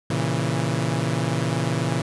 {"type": "chord", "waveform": "sawtooth", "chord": "A# diminished", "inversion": "none", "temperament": "equal with one note detuned", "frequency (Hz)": [116.54, 136.84, 164.81], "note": ["A#2", "C#3", "E3"], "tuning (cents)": [0, -22, 0], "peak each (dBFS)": -22, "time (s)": [0.1, 2.02], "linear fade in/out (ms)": 5, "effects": ["resampled to 24000 Hz"]}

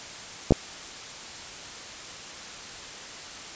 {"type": "clicks", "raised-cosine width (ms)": 2, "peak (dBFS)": -4, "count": 2, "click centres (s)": [0.508, 0.522], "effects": ["white hiss -40 dBFS RMS until 3.55 s", "resampled to 16000 Hz"]}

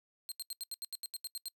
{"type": "tone bursts", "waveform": "20% pulse", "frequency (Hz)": 4186, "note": "C8", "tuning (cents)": 0, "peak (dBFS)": -32, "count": 12, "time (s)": [0.29, 1.483], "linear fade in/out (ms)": 0, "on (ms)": 27, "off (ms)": 79, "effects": ["noise-tail reverb RT60 0.1 s tail -25 dB re dry"]}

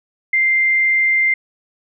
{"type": "tone", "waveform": "sine", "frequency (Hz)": 2093, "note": "C7", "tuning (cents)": 0, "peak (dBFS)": -12, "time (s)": [0.33, 1.34], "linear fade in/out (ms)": 5, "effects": []}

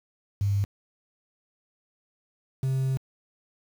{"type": "tone pair in turn", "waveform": ["sine", "triangle"], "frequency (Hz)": [100.4, 132.7], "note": ["G2", "C3"], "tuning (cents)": [42, 25], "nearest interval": "perfect fourth", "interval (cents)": 483, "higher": "second", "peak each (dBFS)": [-21, -21], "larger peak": "neither", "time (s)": [[0.41, 0.64], [2.63, 2.97]], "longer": "second", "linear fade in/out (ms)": 0, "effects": ["high-pass 60 Hz 12 dB/octave", "8-bit"]}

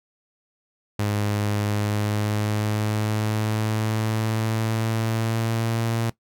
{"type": "tone with pitch glide", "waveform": "sawtooth", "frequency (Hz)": [103.83, 114.54], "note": ["G#2", "A#2"], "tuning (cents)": [0, -30], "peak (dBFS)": -18, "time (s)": [0.99, 6.1], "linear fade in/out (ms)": 5, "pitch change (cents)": 170, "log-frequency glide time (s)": [1.63, 5.9], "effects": ["noise-tail reverb RT60 0.1 s tail -18 dB re dry"]}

